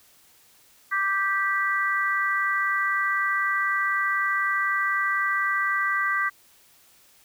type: chord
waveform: sine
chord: G major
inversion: second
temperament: just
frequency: 1176 / 1568 / 1960 Hz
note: D6 / G6 / B6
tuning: +2 / 0 / -14 cents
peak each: -26 dBFS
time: 0.91-6.3 s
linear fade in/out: 20 ms
effects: white hiss -57 dBFS RMS until 7.24 s